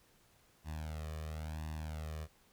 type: tone with flanger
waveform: sawtooth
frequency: 77.78 Hz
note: D#2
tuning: in tune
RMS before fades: -42 dBFS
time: 0.64-2.28 s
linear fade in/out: 50 ms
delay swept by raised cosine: 1.1 to 1.7 ms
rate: 0.96 Hz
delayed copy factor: +1
effects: pink hiss -68 dBFS RMS until 2.52 s